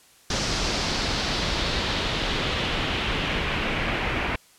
pink noise with low-pass filter sweep, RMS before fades -26 dBFS, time 0.3-4.36 s, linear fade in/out 5 ms, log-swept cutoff 5500 to 2300 Hz, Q 2.1, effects white hiss -55 dBFS RMS until 4.58 s + low-pass 11000 Hz 12 dB/octave

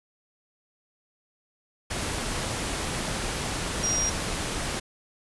sine tone in noise, 5700 Hz, F8, 34 cents sharp, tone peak -24 dBFS, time 3.83-4.1 s, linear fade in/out 10 ms, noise pink, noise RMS -30 dBFS, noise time 1.9-4.8 s, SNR +3 dB, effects resampled to 24000 Hz

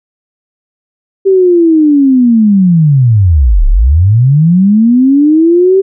sine linear two-way sweep, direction down then up, 392 to 31.03 to 392 Hz, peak -3 dBFS, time 1.25-5.82 s, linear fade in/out 20 ms, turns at 3.67 s, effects none

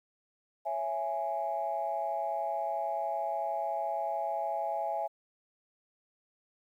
sine chord, C# minor, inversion none, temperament just, 554.4 / 665.2 / 831.5 Hz, C#5 / E5 / G#5, 0 / +16 / +2 cents, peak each -39 / -33 / -33 dBFS, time 0.65-5.08 s, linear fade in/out 20 ms, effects tanh soft clip ceiling -22 dBFS + 11-bit

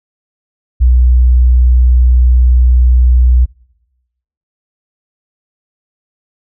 sine tone, 61.74 Hz, B1, in tune, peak -4 dBFS, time 0.8-3.46 s, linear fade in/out 20 ms, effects noise-tail reverb RT60 1.0 s tail -25 dB re dry

